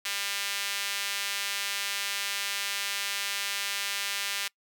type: tone with high-pass filter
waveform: sawtooth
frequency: 200 Hz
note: G3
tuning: 35 cents sharp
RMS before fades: -32 dBFS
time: 0.05-4.48 s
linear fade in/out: 5 ms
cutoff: 2400 Hz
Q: 1.1
effects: noise-tail reverb RT60 0.1 s tail -24 dB re dry